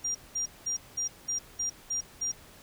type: tone bursts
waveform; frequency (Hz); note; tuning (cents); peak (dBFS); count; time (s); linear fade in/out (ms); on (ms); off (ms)
sine; 5700; F8; +34; -28; 8; 0.04-2.32; 10; 110; 200
effects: pink hiss -53 dBFS RMS until 2.62 s